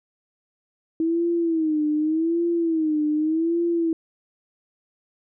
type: tone with vibrato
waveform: sine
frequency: 320.9 Hz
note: E4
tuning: 46 cents flat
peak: -19 dBFS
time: 1-3.93 s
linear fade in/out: 2 ms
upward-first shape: sine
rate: 0.85 Hz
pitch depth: 110 cents each way
effects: none